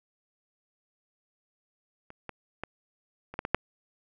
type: clicks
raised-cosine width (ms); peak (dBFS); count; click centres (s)
0.5; -30 / -22 / -19 / -26 / -15 / -16 / -6; 7; 2.104 / 2.293 / 2.636 / 3.34 / 3.391 / 3.451 / 3.546
effects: none